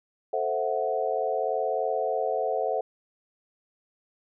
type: chord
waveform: sine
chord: F# half-diminished seventh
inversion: first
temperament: equal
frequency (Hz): 440 / 523.3 / 659.3 / 740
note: A4 / C5 / E5 / F#5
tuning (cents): 0 / 0 / 0 / 0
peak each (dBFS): -30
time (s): 0.33-2.81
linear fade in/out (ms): 5
effects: none